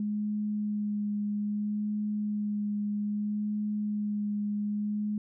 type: tone with vibrato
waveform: sine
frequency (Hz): 208.5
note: G#3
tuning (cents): +7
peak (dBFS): -28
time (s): 0-5.18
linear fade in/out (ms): 2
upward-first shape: sine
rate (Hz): 0.62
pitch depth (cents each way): 13
effects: none